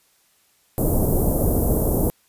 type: band-stop noise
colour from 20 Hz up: pink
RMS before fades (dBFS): -19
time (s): 0.78-2.1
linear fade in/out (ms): 0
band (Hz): 650 to 12000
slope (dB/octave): 24
effects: white hiss -61 dBFS RMS until 2.28 s + resampled to 32000 Hz